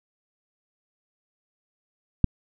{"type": "click", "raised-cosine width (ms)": 5, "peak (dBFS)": -4, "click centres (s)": 2.243, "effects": []}